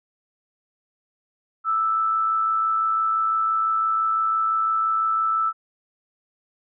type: tone pair together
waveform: sine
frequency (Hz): 1212.6 / 1318.5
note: D#6 / E6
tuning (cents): -45 / 0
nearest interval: minor second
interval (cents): 145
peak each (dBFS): -31 / -19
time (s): 1.64-5.53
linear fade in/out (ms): 50
effects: none